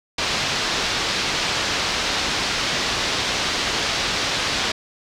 white low-pass noise, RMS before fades -23 dBFS, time 0.18-4.72 s, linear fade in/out 5 ms, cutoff 5200 Hz, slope 24 dB/octave, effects none

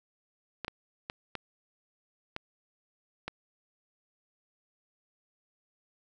clicks, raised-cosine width 0.3 ms, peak -19 dBFS, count 6, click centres 0.647 / 0.681 / 1.099 / 1.353 / 2.364 / 3.28 s, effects none

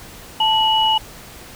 sine tone pair together, 880 / 2926 Hz, A5 / F#7, 0 / -20 cents, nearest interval octave + major sixth, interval 2080 cents, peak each -16 dBFS, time 0.4-0.98 s, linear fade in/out 5 ms, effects pink hiss -39 dBFS RMS until 1.55 s

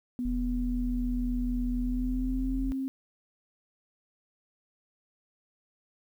sine tone with pitch glide, 246.9 to 266.2 Hz, B3 to C4, 0 to +30 cents, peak -29 dBFS, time 0.19-2.88 s, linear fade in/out 0 ms, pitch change +130 cents, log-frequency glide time 1.78-2.62 s
triangle tone, 41.98 Hz, E1, 32 cents sharp, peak -28 dBFS, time 0.25-2.72 s, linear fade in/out 0 ms
effects 10-bit

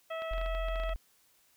harmonic tone, 650 Hz, E5, 24 cents flat, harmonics 1 / 2 / 3 / 4 / 5, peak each -36 / -42 / -46 / -48 / -50 dBFS, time 0.1-0.94 s, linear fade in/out 10 ms
clicks, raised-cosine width 0.3 ms, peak -30 dBFS, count 11, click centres 0.221 / 0.335 / 0.381 / 0.414 / 0.461 / 0.55 / 0.685 / 0.758 / 0.8 / 0.836 / 0.893 s
sine tone, 43 Hz, F1, 26 cents flat, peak -32 dBFS, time 0.31-0.96 s, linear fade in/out 0 ms
effects white hiss -67 dBFS RMS until 1.56 s

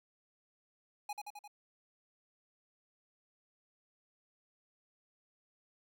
square tone with echo, 829 Hz, G#5, 3 cents flat, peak -38 dBFS, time 1.09-1.13 s, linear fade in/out 5 ms, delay 87 ms, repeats 4, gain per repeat -3 dB, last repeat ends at 1.478 s, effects none

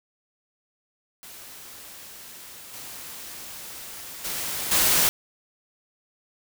white noise with level steps, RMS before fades -43 / -39 / -30 / -20 dBFS, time 1.23-5.09 s, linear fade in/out 0 ms, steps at 2.73 / 4.24 / 4.71 s, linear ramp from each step 10 ms, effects none

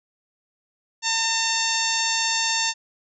harmonic tone with a mistuned harmonic, 904 Hz, A5, 47 cents sharp, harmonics 1 / 2 / 3 / 4 / 5 / 6 / 7 / 8, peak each -29 / -29 / -29 / -29 / -29 / -29 / -29 / -29 dBFS, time 1.02-2.74 s, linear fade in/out 50 ms, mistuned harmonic 5, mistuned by -19 cents, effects none

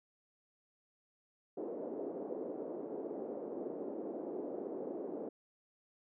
white band-pass noise, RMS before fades -42 dBFS, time 1.57-5.29 s, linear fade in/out 5 ms, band 280 to 490 Hz, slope 24 dB/octave, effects none

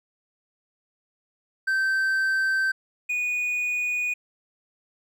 triangle tone pair in turn, 1553 / 2465 Hz, G6 / D#7, -17 / -17 cents, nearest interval minor sixth, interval 800 cents, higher second, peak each -19 / -22 dBFS, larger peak first, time 1.67-2.72 / 3.09-4.14 s, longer neither, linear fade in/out 10 ms, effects none

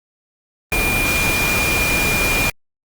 sine tone in noise, 2410 Hz, D7, 44 cents sharp, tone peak -18 dBFS, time 0.72-2.5 s, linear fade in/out 2 ms, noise pink, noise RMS -20 dBFS, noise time 0.72-2.5 s, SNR -1 dB, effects Opus 32 kbps

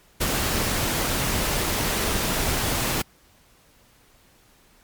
pink noise with ADSR envelope, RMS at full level -22 dBFS, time 0.2-3.02 s, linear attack 16 ms, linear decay 37 ms, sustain -2 dB, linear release 5 ms, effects pink hiss -57 dBFS RMS until 4.83 s + MP3 96 kbps

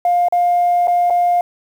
sine tone with dropouts, 705 Hz, F5, 16 cents sharp, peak -10 dBFS, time 0.05-1.41 s, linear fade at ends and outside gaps 2 ms, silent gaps 0.285-0.324 / 0.873-0.88 / 1.1-1.105 s, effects tanh soft clip ceiling -8 dBFS + 7-bit

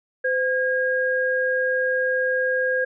sine tone pair together, 513 / 1628.7 Hz, C5 / G#6, -34 / -34 cents, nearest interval octave + minor sixth, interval 2000 cents, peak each -22 dBFS, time 0.24-2.85 s, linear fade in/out 10 ms, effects none

